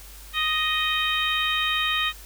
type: harmonic tone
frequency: 622.3 Hz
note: D#5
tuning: in tune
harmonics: 2 / 3 / 4 / 5 / 6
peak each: -28 / -28 / -28 / -28 / -28 dBFS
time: 0.33-2.13 s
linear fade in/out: 50 ms
effects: added 50 Hz sine -43 dBFS peak until 2.25 s + white hiss -46 dBFS RMS until 2.25 s